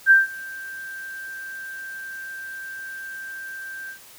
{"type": "tone with ADSR envelope", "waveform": "sine", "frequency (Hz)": 1573, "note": "G6", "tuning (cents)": 6, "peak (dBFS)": -8, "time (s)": [0.06, 3.99], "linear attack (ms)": 48, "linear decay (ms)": 160, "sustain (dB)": -24, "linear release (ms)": 96, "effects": ["white hiss -47 dBFS RMS until 4.18 s"]}